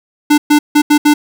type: tone bursts at uneven times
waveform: square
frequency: 296.5 Hz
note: D4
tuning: 17 cents sharp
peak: -6 dBFS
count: 5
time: 0.3-0.38 / 0.5-0.59 / 0.75-0.82 / 0.9-0.98 / 1.05-1.14 s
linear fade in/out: 10 ms
effects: none